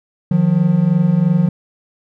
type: tone pair together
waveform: triangle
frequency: 155.56 / 178.47 Hz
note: D#3 / F3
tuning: 0 / +38 cents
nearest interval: major second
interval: 238 cents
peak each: -13 / -11 dBFS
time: 0.31-1.49 s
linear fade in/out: 5 ms
effects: none